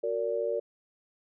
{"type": "chord", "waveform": "sine", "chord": "Gb augmented", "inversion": "none", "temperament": "just", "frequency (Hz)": [370, 462.5, 578.1], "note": ["Gb4", "Bb4", "D5"], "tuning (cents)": [0, -14, -27], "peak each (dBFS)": [-36, -30, -31], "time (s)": [0.03, 0.6], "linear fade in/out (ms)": 10, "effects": []}